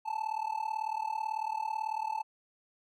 triangle tone with amplitude modulation, 874 Hz, A5, 12 cents flat, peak -26 dBFS, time 0.05-2.23 s, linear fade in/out 20 ms, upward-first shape sine, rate 38.1 Hz, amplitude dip 90%, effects none

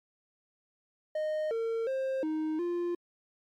triangle tone with pitch steps, 617 / 455.2 / 530 / 312.1 / 348.5 Hz, D#5 / A#4 / C5 / D#4 / F4, -15 / -41 / +22 / +5 / -4 cents, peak -27 dBFS, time 1.15-2.95 s, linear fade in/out 5 ms, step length 360 ms, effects MP3 64 kbps

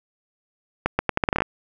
accelerating click train, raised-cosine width 0.5 ms, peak -4 dBFS, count 11, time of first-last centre 0.86-1.42 s, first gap 130 ms, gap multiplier 0.79, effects none

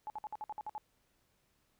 sine tone bursts, 852 Hz, G#5, 44 cents sharp, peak -38 dBFS, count 9, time 0.07-0.78 s, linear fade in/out 0 ms, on 30 ms, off 55 ms, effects pink hiss -75 dBFS RMS until 1.79 s

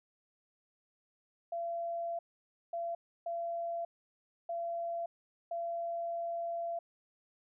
sine tone bursts at uneven times, 680 Hz, F5, 46 cents flat, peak -34 dBFS, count 5, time 1.52-2.19 / 2.73-2.95 / 3.26-3.85 / 4.49-5.06 / 5.51-6.79 s, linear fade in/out 5 ms, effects none

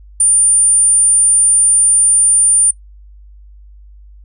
sine tone, 9200 Hz, D9, 37 cents flat, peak -7 dBFS, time 0.2-2.71 s, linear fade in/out 5 ms, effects noise-tail reverb RT60 0.1 s tail -19 dB re dry + added 50 Hz sine -36 dBFS peak until 4.24 s

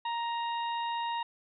harmonic tone, 935 Hz, A#5, 5 cents sharp, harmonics 1 / 2 / 3 / 4, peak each -31 / -43 / -43 / -44 dBFS, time 0.05-1.23 s, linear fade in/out 5 ms, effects none

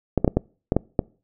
clicks, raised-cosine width 2 ms, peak -4 dBFS, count 7, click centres 0.177 / 0.246 / 0.278 / 0.37 / 0.721 / 0.766 / 0.992 s, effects noise-tail reverb RT60 0.4 s tail -25 dB re dry

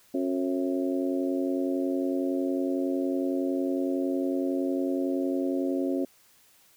harmonic tone with a mistuned harmonic, 90.9 Hz, F#2, 30 cents flat, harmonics 3 / 4 / 5 / 6 / 7, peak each -27 / -31 / -40 / -34 / -39 dBFS, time 0.14-6.05 s, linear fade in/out 5 ms, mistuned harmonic 7, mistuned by +67 cents, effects white hiss -60 dBFS RMS until 6.76 s

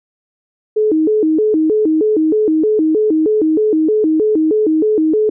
sine tone with vibrato, 367.3 Hz, F#4, 13 cents flat, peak -10 dBFS, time 0.76-5.3 s, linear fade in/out 10 ms, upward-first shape square, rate 3.2 Hz, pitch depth 270 cents each way, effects none

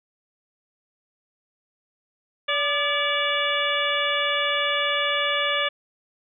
harmonic tone with a mistuned harmonic, 575 Hz, D5, 37 cents flat, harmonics 1 / 2 / 3 / 4 / 5 / 6, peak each -28 / -28 / -28 / -28 / -28 / -28 dBFS, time 2.48-5.69 s, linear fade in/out 10 ms, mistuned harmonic 2, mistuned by +64 cents, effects none

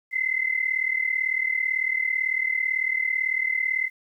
sine tone pair together, 2038 / 2076 Hz, C7 / C7, -46 / -14 cents, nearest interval unison, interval 32 cents, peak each -25 dBFS, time 0.11-3.9 s, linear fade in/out 50 ms, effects 10-bit

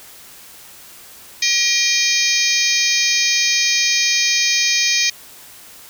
harmonic tone with a mistuned harmonic, 636 Hz, D#5, 38 cents sharp, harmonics 3 / 4 / 5 / 6 / 7 / 8 / 9 / 10, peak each -25 / -20 / -25 / -24 / -23 / -20 / -26 / -21 dBFS, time 1.42-5.1 s, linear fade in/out 5 ms, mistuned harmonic 4, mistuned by -97 cents, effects white hiss -41 dBFS RMS until 5.89 s

